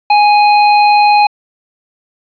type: tone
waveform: square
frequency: 830.6 Hz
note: G#5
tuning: in tune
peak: -6 dBFS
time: 0.1-1.27 s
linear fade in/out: 5 ms
effects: resampled to 11025 Hz + 7-bit